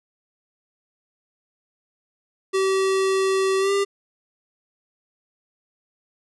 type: tone with pitch glide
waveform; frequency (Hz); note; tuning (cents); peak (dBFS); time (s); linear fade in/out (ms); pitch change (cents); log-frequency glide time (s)
square; 383.9 to 397.9; G4 to G4; -36 to +26; -19; 2.53-3.85; 20; +62; 3.59-3.72
effects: resampled to 24000 Hz